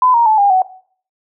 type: tone with pitch steps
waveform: sine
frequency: 1010 / 936.9 / 869.2 / 806.3 / 748 Hz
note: B5 / A#5 / A5 / G5 / F#5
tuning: +39 / +8 / -21 / +49 / +19 cents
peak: -8 dBFS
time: 0.02-0.62 s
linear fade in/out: 2 ms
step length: 120 ms
effects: noise-tail reverb RT60 0.5 s tail -17 dB re dry